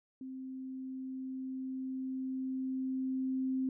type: tone with level ramp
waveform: sine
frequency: 261.6 Hz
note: C4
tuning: in tune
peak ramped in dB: -41 to -30 dBFS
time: 0.21-3.69 s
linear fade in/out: 2 ms
effects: none